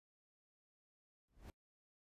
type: noise with exponential growth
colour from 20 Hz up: brown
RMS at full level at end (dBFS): -45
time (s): 1.28-1.5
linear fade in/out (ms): 1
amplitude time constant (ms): 46
effects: noise-tail reverb RT60 0.1 s tail -25 dB re dry + resampled to 32000 Hz